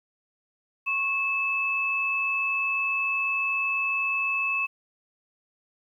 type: tone pair together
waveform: sine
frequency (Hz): 1096.5 / 2614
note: C#6 / E7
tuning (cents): -19 / -15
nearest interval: octave + minor third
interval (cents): 1504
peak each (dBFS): -32 / -24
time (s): 0.86-4.67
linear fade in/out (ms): 20
effects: 10-bit